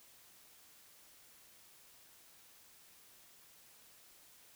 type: silence
effects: white hiss -62 dBFS RMS until 4.55 s